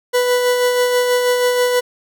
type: tone with tremolo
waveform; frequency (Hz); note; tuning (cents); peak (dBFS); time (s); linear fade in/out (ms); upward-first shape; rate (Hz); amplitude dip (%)
40% pulse; 493.9; B4; 0; -11; 0.13-1.81; 20; sine; 6.2; 35
effects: none